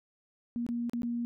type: tone with dropouts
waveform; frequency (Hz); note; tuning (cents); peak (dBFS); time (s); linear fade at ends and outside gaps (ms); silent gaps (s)
sine; 237.2; A#3; +30; -30; 0.56-1.25; 0; 0.665-0.689 / 0.896-0.934 / 1.02-1.032
effects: none